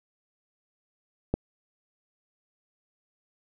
click, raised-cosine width 2 ms, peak -11 dBFS, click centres 1.34 s, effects none

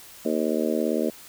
harmonic tone, 77.78 Hz, D#2, in tune, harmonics 3 / 4 / 5 / 6 / 7 / 8, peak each -27 / -28 / -29 / -30 / -30 / -31 dBFS, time 0.25-1.1 s, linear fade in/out 5 ms, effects white hiss -46 dBFS RMS until 1.28 s

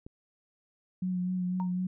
click, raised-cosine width 3 ms, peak -31 dBFS, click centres 0.065 s
sine tone with vibrato, 182.1 Hz, F#3, 27 cents flat, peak -28 dBFS, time 1.02-1.87 s, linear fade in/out 5 ms, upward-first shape sine, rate 4 Hz, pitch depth 22 cents each way
sine tone with exponential decay, 928 Hz, A#5, 8 cents flat, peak -32 dBFS, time 1.6-1.72 s, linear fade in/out 0 ms, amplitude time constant 26 ms
effects none

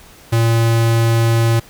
square tone, 114.9 Hz, A#2, 25 cents flat, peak -12 dBFS, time 0.32-1.6 s, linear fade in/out 10 ms, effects pink hiss -43 dBFS RMS until 1.69 s

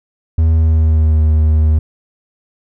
triangle tone with pitch glide, 80.5 to 77.62 Hz, E2 to D#2, -41 to -4 cents, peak -6 dBFS, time 0.38-1.79 s, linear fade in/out 5 ms, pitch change -63 cents, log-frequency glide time 0.52-1.22 s, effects none

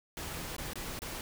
pink noise with dropouts, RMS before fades -40 dBFS, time 0.17-1.21 s, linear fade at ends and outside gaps 1 ms, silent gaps 0.565-0.582 / 0.734-0.756 / 0.991-1.019 s, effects none

